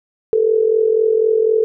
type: tone with amplitude modulation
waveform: sine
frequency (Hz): 442.1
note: A4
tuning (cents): +8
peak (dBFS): -8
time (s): 0.33-1.64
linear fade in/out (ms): 0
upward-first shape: sine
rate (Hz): 44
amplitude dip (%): 75
effects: none